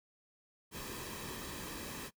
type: noise with comb filter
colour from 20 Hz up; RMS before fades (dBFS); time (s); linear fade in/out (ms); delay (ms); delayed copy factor
pink; -44; 0.71-2.11; 50; 1.4; -0.55
effects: noise-tail reverb RT60 0.1 s tail -21 dB re dry